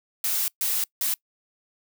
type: noise bursts at uneven times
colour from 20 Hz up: blue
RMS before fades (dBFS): -25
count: 3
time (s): 0.24-0.48 / 0.61-0.84 / 1.01-1.14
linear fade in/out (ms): 2
effects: noise-tail reverb RT60 0.1 s tail -24 dB re dry